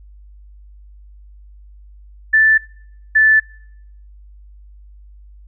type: tone pair in turn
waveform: sine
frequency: 1760 / 1752.1 Hz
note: A6 / A6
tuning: 0 / -8 cents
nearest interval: unison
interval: 8 cents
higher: first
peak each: -8 dBFS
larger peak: neither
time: 2.33-2.58 / 3.15-3.4 s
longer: neither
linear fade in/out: 10 ms
effects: noise-tail reverb RT60 0.7 s tail -23 dB re dry + added 50 Hz sine -39 dBFS peak until 5.47 s